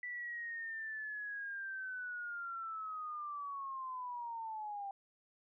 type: linear sweep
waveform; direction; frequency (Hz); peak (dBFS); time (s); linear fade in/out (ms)
sine; down; 1975.5 to 784; -40; 0.03-4.91; 2
effects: none